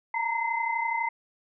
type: tone cluster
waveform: sine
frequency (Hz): 909 / 941 / 2057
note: A#5 / A#5 / C7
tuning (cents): -44 / +16 / -30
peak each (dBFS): -30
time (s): 0.14-1.09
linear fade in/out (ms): 5
effects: none